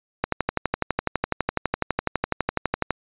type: click train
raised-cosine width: 0.5 ms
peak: -6 dBFS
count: 33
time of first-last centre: 0.24-2.907 s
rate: 12 Hz
effects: resampled to 8000 Hz